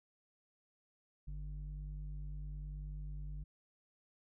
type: tone with low-pass filter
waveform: square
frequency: 49.48 Hz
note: G1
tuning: 17 cents sharp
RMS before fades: -44 dBFS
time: 1.27-3.44 s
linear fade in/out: 10 ms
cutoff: 120 Hz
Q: 3.7
effects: none